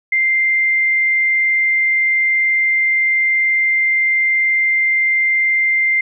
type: tone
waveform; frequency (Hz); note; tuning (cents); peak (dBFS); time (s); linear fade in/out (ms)
sine; 2093; C7; 0; -12; 0.12-6.01; 5
effects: none